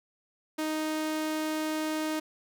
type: tone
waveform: sawtooth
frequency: 311.1 Hz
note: D#4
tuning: in tune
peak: -25 dBFS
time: 0.58-2.2 s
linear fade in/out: 10 ms
effects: none